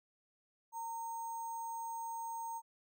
sine tone with sample-and-hold, 919 Hz, A#5, 25 cents flat, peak -39 dBFS, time 0.72-2.62 s, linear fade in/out 50 ms, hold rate 7350 Hz, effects none

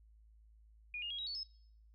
sine tone with pitch steps, 2443 / 2839 / 3299 / 3833 / 4455 / 5177 Hz, D#7 / F7 / G#7 / A#7 / C#8 / E8, -32 / +28 / -12 / +47 / +8 / -32 cents, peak -39 dBFS, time 0.94-1.432 s, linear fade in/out 2 ms, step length 82 ms, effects noise-tail reverb RT60 0.7 s tail -23 dB re dry + added 54 Hz sine -60 dBFS peak until 1.94 s

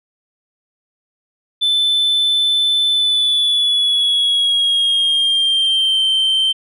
sine tone with pitch glide, 3520 to 3118 Hz, A7 to G7, 0 to -10 cents, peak -10 dBFS, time 1.61-6.53 s, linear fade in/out 20 ms, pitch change -210 cents, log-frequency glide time 2.91-6 s, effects tanh soft clip ceiling -11 dBFS

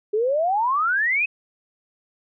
sine exponential sweep, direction up, 407.3 to 2594 Hz, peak -18 dBFS, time 0.13-1.26 s, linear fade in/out 10 ms, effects none

